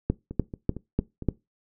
two click trains, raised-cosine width 3 ms, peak -9 / -22 dBFS, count 5 / 5, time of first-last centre 0.1-1.287 / 0.31-1.223 s, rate 3.37 / 4.38 Hz, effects noise-tail reverb RT60 0.2 s tail -20 dB re dry

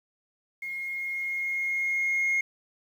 sine tone with level ramp, 2147 Hz, C7, 44 cents sharp, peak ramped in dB -32 to -20 dBFS, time 0.62-2.41 s, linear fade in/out 5 ms, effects tanh soft clip ceiling -21 dBFS + 9-bit

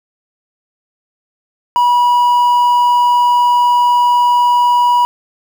triangle tone with quantisation, 972 Hz, B5, 28 cents flat, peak -6 dBFS, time 1.76-5.05 s, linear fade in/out 0 ms, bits 6, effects none

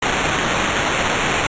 blue noise with sample-and-hold, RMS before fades -19 dBFS, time 0.02-1.47 s, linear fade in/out 5 ms, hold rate 4900 Hz, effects resampled to 16000 Hz

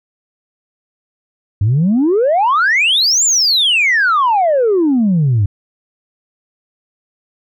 sine exponential two-way sweep, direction up then down, 94.8 to 7459 to 94.8 Hz, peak -8 dBFS, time 1.61-5.46 s, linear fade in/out 5 ms, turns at 3.24 s, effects tanh soft clip ceiling -7 dBFS

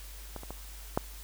clicks, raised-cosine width 1 ms, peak -25 / -29 / -25 / -12 dBFS, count 4, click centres 0.363 / 0.434 / 0.506 / 0.975 s, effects added 50 Hz sine -44 dBFS peak until 1.23 s + white hiss -50 dBFS RMS until 1.23 s

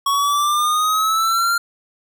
square exponential sweep, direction up, 1109 to 1396.9 Hz, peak -16 dBFS, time 0.06-1.58 s, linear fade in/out 5 ms, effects none

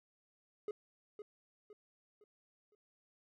triangle tone with echo, 418.1 Hz, G#4, 12 cents sharp, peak -35 dBFS, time 0.68-0.71 s, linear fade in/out 2 ms, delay 510 ms, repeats 4, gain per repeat -8 dB, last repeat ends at 2.75 s, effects none

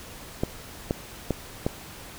clicks, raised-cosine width 2 ms, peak -10 dBFS, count 4, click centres 0.435 / 0.909 / 1.307 / 1.665 s, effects pink hiss -43 dBFS RMS until 2.18 s

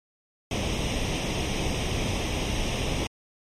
pink noise with comb filter, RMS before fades -27 dBFS, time 0.51-3.07 s, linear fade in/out 2 ms, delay 0.34 ms, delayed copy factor +0.7, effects low-pass 6000 Hz 12 dB/octave + MP3 64 kbps

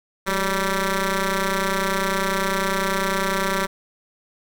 10% pulse ring-modulated tone, 196 Hz, G3, in tune, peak -9 dBFS, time 0.26-3.67 s, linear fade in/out 20 ms, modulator 769 Hz, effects none

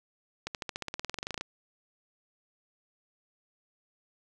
accelerating click train, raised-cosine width 0.2 ms, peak -17 dBFS, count 19, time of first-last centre 0.47-1.41 s, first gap 78 ms, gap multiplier 0.95, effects none

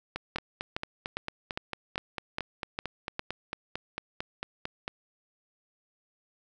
two click trains, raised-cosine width 0.3 ms, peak -15 / -17 dBFS, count 8 / 22, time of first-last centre 0.36-3.194 / 0.16-4.879 s, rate 2.47 / 4.45 Hz, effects none

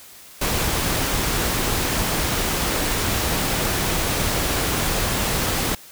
pink noise, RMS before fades -22 dBFS, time 0.41-5.75 s, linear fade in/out 5 ms, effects white hiss -44 dBFS RMS until 5.91 s

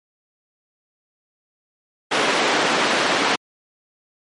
pink band-pass noise, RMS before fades -19 dBFS, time 2.11-3.36 s, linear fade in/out 10 ms, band 340 to 3800 Hz, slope 12 dB/octave, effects high-pass 150 Hz 12 dB/octave + MP3 48 kbps

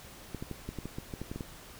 clicks, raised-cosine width 3 ms, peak -24 dBFS, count 12, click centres 0.347 / 0.425 / 0.513 / 0.69 / 0.787 / 0.856 / 0.985 / 1.138 / 1.216 / 1.315 / 1.36 / 1.408 s, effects pink hiss -50 dBFS RMS until 1.79 s

